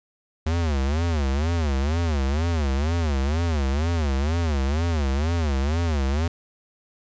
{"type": "tone with vibrato", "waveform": "square", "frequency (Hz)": 75.6, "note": "D#2", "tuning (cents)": -49, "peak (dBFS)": -21, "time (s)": [0.46, 6.28], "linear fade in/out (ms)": 5, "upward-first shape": "sine", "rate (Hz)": 2.1, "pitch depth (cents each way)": 220, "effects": ["resampled to 16000 Hz", "9-bit"]}